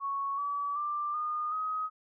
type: tone with pitch steps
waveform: sine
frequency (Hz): 1108.7 / 1145.1 / 1182.8 / 1221.7 / 1261.8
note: C#6 / D6 / D6 / D#6 / D#6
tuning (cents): 0 / -44 / +12 / -32 / +24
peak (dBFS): -30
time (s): 0-1.9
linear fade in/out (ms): 50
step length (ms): 380
effects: none